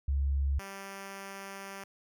sine / 5% pulse tone pair in turn, 69.3 / 196.01 Hz, C#2 / G3, 0 / 0 cents, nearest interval octave + tritone, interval 1800 cents, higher second, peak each -26 / -30 dBFS, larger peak first, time 0.08-0.59 / 0.59-1.84 s, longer second, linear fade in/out 5 ms, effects none

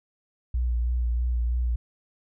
sine tone with vibrato, 60 Hz, B1, 49 cents flat, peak -22 dBFS, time 0.54-1.76 s, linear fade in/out 5 ms, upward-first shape sine, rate 3.1 Hz, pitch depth 33 cents each way, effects none

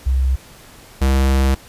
sine / square tone pair in turn, 65.41 / 66.9 Hz, C2 / C2, 0 / +39 cents, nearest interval unison, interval 39 cents, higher second, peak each -13 dBFS, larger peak neither, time 0.06-0.36 / 1.01-1.55 s, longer second, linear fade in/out 10 ms, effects pink hiss -43 dBFS RMS until 1.68 s + resampled to 32000 Hz

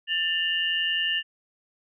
sine tone cluster, 1780 / 2816 / 2987 Hz, A6 / F7 / F#7, +20 / +14 / +16 cents, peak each -28 / -25 / -32 dBFS, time 0.07-1.23 s, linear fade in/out 50 ms, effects none

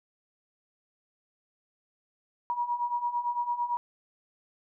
sine beating tone pair, 955 / 963.9 Hz, A#5 / B5, +42 / -42 cents, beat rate 8.9 Hz, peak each -33 / -29 dBFS, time 2.5-3.77 s, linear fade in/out 0 ms, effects none

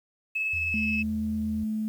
sine tone with tremolo, 2596 Hz, E7, 27 cents flat, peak -24 dBFS, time 0.35-1.03 s, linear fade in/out 10 ms, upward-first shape sine, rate 19 Hz, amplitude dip 25%
sine tone with vibrato, 81.4 Hz, E2, 21 cents flat, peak -34 dBFS, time 0.53-1.64 s, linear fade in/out 5 ms, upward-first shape square, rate 8.8 Hz, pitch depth 39 cents each way
sine tone, 216.9 Hz, A3, 25 cents flat, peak -26 dBFS, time 0.74-1.88 s, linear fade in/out 0 ms
effects tanh soft clip ceiling -18 dBFS + 9-bit

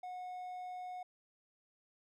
triangle tone, 729 Hz, F#5, 26 cents flat, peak -40 dBFS, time 0.03-1.03 s, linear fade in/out 5 ms, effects none

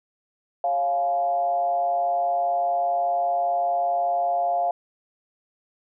sine tone with frequency modulation, 699 Hz, F5, 1 cent sharp, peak -20 dBFS, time 0.64-4.71 s, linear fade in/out 2 ms, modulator 149 Hz, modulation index 0.57, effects none

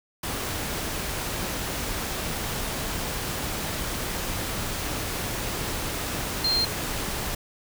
sine tone in noise, 4186 Hz, C8, in tune, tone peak -21 dBFS, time 6.44-6.65 s, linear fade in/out 5 ms, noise pink, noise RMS -30 dBFS, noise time 0.23-7.35 s, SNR +6 dB, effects none

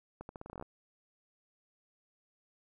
accelerating click train, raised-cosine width 1 ms, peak -30 dBFS, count 12, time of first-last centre 0.21-0.625 s, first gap 81 ms, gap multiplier 0.83, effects 12-bit

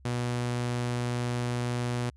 sawtooth tone, 121.8 Hz, B2, 24 cents flat, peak -24 dBFS, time 0.05-2.1 s, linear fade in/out 5 ms, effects added 67 Hz sine -52 dBFS peak until 2.16 s + resampled to 24000 Hz

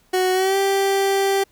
30% pulse tone with pitch glide, 370 to 392 Hz, F#4 to G4, 0 to 0 cents, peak -14 dBFS, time 0.13-1.44 s, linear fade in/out 10 ms, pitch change +100 cents, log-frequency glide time 0.33-0.57 s, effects pink hiss -59 dBFS RMS until 1.51 s

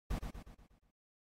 brown noise with echo, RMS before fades -36 dBFS, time 0.1-0.19 s, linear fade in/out 10 ms, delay 120 ms, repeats 6, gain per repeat -6 dB, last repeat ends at 0.91 s, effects AAC 48 kbps

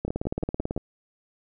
two click trains, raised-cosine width 2 ms, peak -14 / -18 dBFS, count 14 / 5, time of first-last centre 0.05-0.764 / 0.08-0.777 s, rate 18.2 / 5.74 Hz, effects none

